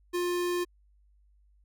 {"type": "tone", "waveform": "square", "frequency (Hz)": 353.3, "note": "F4", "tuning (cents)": 20, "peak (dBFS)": -28, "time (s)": [0.13, 0.65], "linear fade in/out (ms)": 20, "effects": ["added 50 Hz sine -60 dBFS peak until 1.64 s"]}